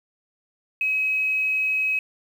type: tone with quantisation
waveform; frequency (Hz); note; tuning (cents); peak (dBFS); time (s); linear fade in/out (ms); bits
sine; 2548; D#7; +41; -20; 0.81-1.99; 2; 8
effects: none